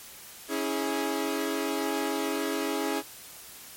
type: chord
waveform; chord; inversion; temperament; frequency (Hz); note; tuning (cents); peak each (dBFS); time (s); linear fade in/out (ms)
sawtooth; C# minor; none; equal with one note detuned; 277.2 / 324.2 / 415.3; C#4 / E4 / G#4; 0 / -29 / 0; -28; 0.48-3.03; 50
effects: white hiss -46 dBFS RMS until 3.76 s + MP3 64 kbps